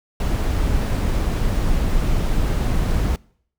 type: noise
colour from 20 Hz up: brown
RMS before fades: -19 dBFS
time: 0.2-3.16 s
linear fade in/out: 2 ms
effects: noise-tail reverb RT60 0.6 s tail -24 dB re dry